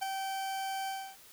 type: tone with ADSR envelope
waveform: 40% pulse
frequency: 774 Hz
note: G5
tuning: 22 cents flat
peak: -28 dBFS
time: 0.01-1.17 s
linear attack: 18 ms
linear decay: 5 ms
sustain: -5 dB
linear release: 290 ms
effects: white hiss -56 dBFS RMS until 1.32 s